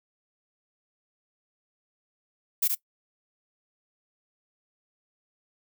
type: noise with echo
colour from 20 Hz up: violet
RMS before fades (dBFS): -23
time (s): 2.62-2.68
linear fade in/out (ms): 10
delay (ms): 72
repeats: 1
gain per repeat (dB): -4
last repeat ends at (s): 2.752
effects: noise-tail reverb RT60 0.1 s tail -20 dB re dry